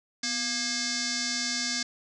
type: tone with frequency modulation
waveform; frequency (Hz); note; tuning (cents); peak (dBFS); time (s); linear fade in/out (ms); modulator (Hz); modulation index
sine; 246.9; B3; 0; -27; 0.23-1.83; 5; 946; 6.7
effects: none